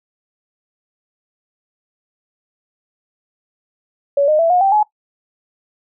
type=tone with pitch steps; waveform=sine; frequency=565 / 612.6 / 664.2 / 720.1 / 780.8 / 846.5 Hz; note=C#5 / D#5 / E5 / F#5 / G5 / G#5; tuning=+33 / -27 / +13 / -47 / -7 / +33 cents; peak=-10 dBFS; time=4.17-4.83 s; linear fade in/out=5 ms; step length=110 ms; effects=noise-tail reverb RT60 0.1 s tail -19 dB re dry